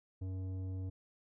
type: tone with tanh clipping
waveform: sine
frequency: 93.8 Hz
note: F#2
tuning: 24 cents sharp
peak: -39 dBFS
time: 0.21-0.9 s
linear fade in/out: 10 ms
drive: 11 dB
effects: none